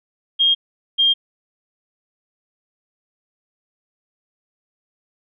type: tone pair in turn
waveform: sine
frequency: 3234 / 3210 Hz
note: G#7 / G7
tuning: -47 / +40 cents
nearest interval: unison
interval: 13 cents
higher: first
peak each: -12 dBFS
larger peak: neither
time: 0.39-0.55 / 0.98-1.14 s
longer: neither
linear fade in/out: 20 ms
effects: none